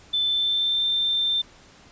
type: tone with pitch glide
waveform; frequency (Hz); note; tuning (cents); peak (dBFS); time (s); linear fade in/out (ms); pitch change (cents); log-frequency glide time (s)
sine; 3525 to 3576; A7 to A7; +2 to +27; -20; 0.13-1.42; 10; +25; 0.24-0.85
effects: pink hiss -51 dBFS RMS until 1.91 s + resampled to 16000 Hz